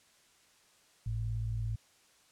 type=tone pair together; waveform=sine; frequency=51.78 / 110 Hz; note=G#1 / A2; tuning=-4 / 0 cents; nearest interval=octave + minor second; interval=1304 cents; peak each=-37 / -33 dBFS; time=1.06-1.76 s; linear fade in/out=5 ms; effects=white hiss -65 dBFS RMS until 2.31 s + low-pass 9000 Hz 12 dB/octave